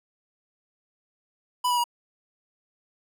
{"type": "tone with pitch steps", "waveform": "square", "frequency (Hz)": [991, 974, 957.2], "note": ["B5", "B5", "A#5"], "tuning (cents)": [6, -24, 46], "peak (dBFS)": -22, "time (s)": [1.64, 1.841], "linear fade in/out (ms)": 10, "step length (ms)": 67, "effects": []}